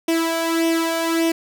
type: tone with flanger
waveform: sawtooth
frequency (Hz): 329.6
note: E4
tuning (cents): 0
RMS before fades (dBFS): -20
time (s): 0.08-1.32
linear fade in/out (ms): 5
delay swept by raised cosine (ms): 0.34 to 1.33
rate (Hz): 1.7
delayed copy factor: +0.65
effects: none